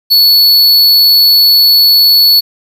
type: tone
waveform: square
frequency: 4419 Hz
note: C#8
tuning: 6 cents flat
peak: -4 dBFS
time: 0.1-2.41 s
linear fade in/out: 20 ms
effects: 7-bit